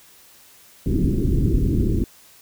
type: low-pass noise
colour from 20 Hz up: pink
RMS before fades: -19 dBFS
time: 0.86-2.04 s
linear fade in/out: 2 ms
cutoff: 380 Hz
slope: 48 dB/octave
effects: white hiss -50 dBFS RMS until 2.41 s